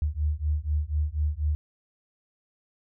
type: beating tone pair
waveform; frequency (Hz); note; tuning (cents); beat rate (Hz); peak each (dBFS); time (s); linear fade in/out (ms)
sine; 73.42 / 77.52; D2 / D#2; 0 / -6; 4.1; -27; 0.02-1.55; 0
effects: none